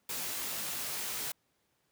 white noise with comb filter, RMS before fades -37 dBFS, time 0.09-1.32 s, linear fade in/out 5 ms, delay 18 ms, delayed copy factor -1, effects pink hiss -75 dBFS RMS until 1.91 s + high-pass 100 Hz 12 dB/octave

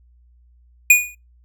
square tone with exponential decay, 2455 Hz, D#7, 24 cents flat, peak -5 dBFS, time 0.9-1.15 s, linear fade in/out 5 ms, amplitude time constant 54 ms, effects noise-tail reverb RT60 0.2 s tail -22 dB re dry + added 60 Hz sine -50 dBFS peak until 1.44 s

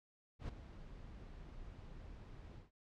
brown noise with ADSR envelope, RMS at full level -40 dBFS, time 0.39-2.71 s, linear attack 98 ms, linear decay 8 ms, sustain -13 dB, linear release 140 ms, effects noise-tail reverb RT60 0.1 s tail -23 dB re dry + low-pass 5000 Hz 12 dB/octave

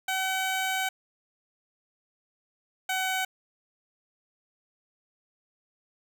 15% pulse tone pair in turn, 759 / 753.8 Hz, F#5 / F#5, +44 / +32 cents, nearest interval unison, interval 12 cents, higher first, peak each -20 dBFS, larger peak neither, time 0.08-0.89 / 2.89-3.25 s, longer first, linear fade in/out 5 ms, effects none

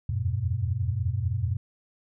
sine tone cluster, 82 / 87.1 / 98.2 / 121.9 Hz, E2 / F2 / G2 / B2, -9 / -4 / +4 / -22 cents, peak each -34 / -32 / -28 / -29 dBFS, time 0.09-1.57 s, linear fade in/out 5 ms, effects none

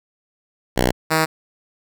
5% pulse tone pair in turn, 62.1 / 158.99 Hz, B1 / D#3, +10 / +38 cents, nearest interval octave + major third, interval 1628 cents, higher second, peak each -4 dBFS, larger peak neither, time 0.76-0.92 / 1.1-1.26 s, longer neither, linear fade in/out 20 ms, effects none

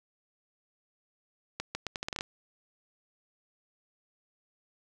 accelerating click train, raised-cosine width 0.2 ms, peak -16 dBFS, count 10, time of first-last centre 1.6-2.209 s, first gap 150 ms, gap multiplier 0.78, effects none

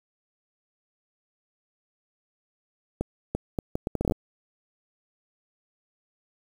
accelerating click train, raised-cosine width 2 ms, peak -13 dBFS, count 12, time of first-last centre 3.01-4.121 s, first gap 340 ms, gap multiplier 0.7, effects 7-bit

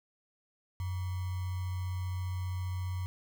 sine tone with sample-and-hold, 91.5 Hz, F#2, 19 cents flat, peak -32 dBFS, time 0.8-3.06 s, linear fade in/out 0 ms, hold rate 1050 Hz, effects none

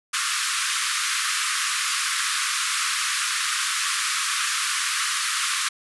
pink band-pass noise, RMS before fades -25 dBFS, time 0.13-5.69 s, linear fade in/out 10 ms, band 1100 to 11000 Hz, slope 96 dB/octave, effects none

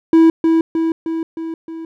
triangle tone with echo, 326.3 Hz, E4, 18 cents flat, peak -4 dBFS, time 0.13-0.3 s, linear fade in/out 2 ms, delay 310 ms, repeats 5, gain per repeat -4 dB, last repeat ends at 1.85 s, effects none

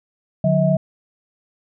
sine tone cluster, 149 / 181.9 / 641 Hz, D3 / F#3 / E5, +25 / -29 / -49 cents, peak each -18 dBFS, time 0.44-0.77 s, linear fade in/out 5 ms, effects none

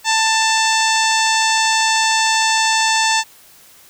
harmonic tone, 887 Hz, A5, 14 cents sharp, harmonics 1 / 2 / 3 / 4 / 5 / 6 / 7 / 8 / 9, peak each -17 / -20 / -22 / -23 / -24 / -25 / -25 / -26 / -27 dBFS, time 0.04-3.24 s, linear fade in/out 50 ms, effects white hiss -46 dBFS RMS until 3.89 s

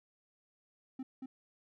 triangle tone with echo, 261.6 Hz, C4, in tune, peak -36 dBFS, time 0.99-1.03 s, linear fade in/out 5 ms, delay 230 ms, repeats 1, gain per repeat -3 dB, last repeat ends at 1.26 s, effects none

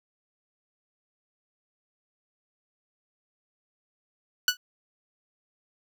15% pulse tone with exponential decay, 1480 Hz, F#6, in tune, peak -9 dBFS, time 4.48-4.57 s, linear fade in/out 2 ms, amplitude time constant 19 ms, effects none

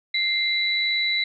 sine tone pair together, 2093 / 3951 Hz, C7 / B7, 0 / 0 cents, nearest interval major seventh, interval 1100 cents, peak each -23 dBFS, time 0.14-1.24 s, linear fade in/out 5 ms, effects none

